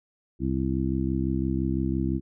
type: harmonic tone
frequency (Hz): 65.9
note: C2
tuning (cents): +13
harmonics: 1 / 2 / 3 / 4 / 5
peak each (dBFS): -30 / -30 / -30 / -30 / -30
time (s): 0.39-2.21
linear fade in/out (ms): 50
effects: none